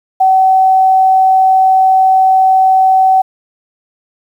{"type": "tone", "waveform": "sine", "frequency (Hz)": 759, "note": "F#5", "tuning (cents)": 44, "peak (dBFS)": -5, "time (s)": [0.2, 3.22], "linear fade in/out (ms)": 10, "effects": ["7-bit"]}